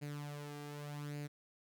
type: tone with flanger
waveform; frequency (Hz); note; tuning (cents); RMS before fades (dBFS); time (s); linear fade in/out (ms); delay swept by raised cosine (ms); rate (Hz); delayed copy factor
sawtooth; 146.2; D3; -7; -45; 0.01-1.28; 20; 0.43 to 2.53; 0.85; +0.6
effects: none